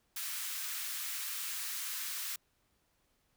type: high-pass noise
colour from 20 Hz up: white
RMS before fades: -39 dBFS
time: 0.16-2.36 s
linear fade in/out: 5 ms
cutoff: 1200 Hz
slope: 24 dB/octave
effects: pink hiss -75 dBFS RMS until 3.36 s